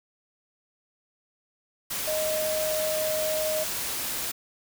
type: tone in noise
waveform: sine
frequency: 622.3 Hz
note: D#5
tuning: in tune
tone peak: -26 dBFS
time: 2.07-3.64 s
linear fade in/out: 10 ms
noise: white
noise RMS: -31 dBFS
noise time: 1.9-4.32 s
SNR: +2 dB
effects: none